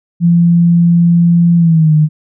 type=tone with pitch glide; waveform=sine; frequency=171.1 to 153.32 Hz; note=F3 to D#3; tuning=-35 to -25 cents; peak=-5 dBFS; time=0.2-2.09 s; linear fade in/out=50 ms; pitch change=-190 cents; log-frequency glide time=1.57-1.94 s; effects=none